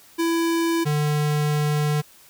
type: tone pair in turn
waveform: square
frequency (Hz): 332.9 / 149.28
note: E4 / D3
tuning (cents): +17 / +29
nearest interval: octave + major second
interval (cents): 1388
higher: first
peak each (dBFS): -20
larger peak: neither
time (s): 0.18-0.85 / 0.85-2.02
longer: second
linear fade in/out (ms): 20
effects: white hiss -51 dBFS RMS until 2.29 s